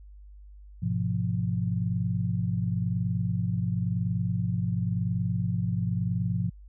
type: chord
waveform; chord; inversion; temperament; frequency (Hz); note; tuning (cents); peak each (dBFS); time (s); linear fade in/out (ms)
sine; F diminished; first; just; 104.77 / 125.72 / 174.61; Ab2 / Cb3 / F3; +16 / +31 / 0; -29 / -30 / -29; 0.82-6.5; 10
effects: added 50 Hz sine -45 dBFS peak until 6.68 s